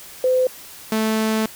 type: tone pair in turn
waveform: sine / sawtooth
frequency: 511 / 219.2 Hz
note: C5 / A3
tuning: -41 / -6 cents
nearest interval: octave + minor third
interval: 1465 cents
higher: first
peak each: -14 dBFS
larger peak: neither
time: 0.24-0.47 / 0.92-1.46 s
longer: second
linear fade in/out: 2 ms
effects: white hiss -40 dBFS RMS until 1.55 s